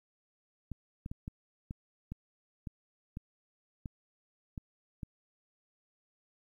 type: clicks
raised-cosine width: 5 ms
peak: -27 dBFS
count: 11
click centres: 0.717 / 1.061 / 1.115 / 1.279 / 1.709 / 2.12 / 2.672 / 3.171 / 3.858 / 4.578 / 5.032 s
effects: 11-bit